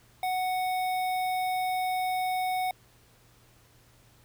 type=tone with notch filter; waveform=square; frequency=740 Hz; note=F#5; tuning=in tune; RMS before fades=-29 dBFS; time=0.23-2.71 s; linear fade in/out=2 ms; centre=6500 Hz; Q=0.99; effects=added 118 Hz sine -62 dBFS peak until 4.24 s + pink hiss -61 dBFS RMS until 4.24 s